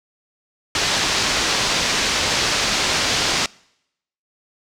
white low-pass noise, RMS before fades -20 dBFS, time 0.75-3.46 s, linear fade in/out 2 ms, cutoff 6000 Hz, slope 24 dB/octave, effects noise-tail reverb RT60 0.8 s tail -25 dB re dry

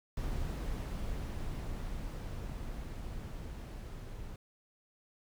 brown noise with level ramp, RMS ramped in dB -36 to -44 dBFS, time 0.17-4.36 s, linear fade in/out 2 ms, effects none

